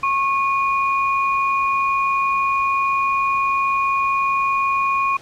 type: tone pair together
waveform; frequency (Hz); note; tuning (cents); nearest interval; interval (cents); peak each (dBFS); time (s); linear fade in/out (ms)
sine; 1092.2 / 2452; C#6 / D#7; -26 / -26; octave + major second; 1400; -17 / -23; 0.03-5.17; 5
effects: pink hiss -44 dBFS RMS until 5.21 s + low-pass 7000 Hz 12 dB/octave